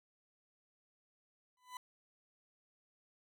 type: tone with exponential growth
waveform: 40% pulse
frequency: 1000 Hz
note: B5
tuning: 21 cents sharp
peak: -40 dBFS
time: 1.57-1.77 s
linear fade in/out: 2 ms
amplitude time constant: 43 ms
effects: none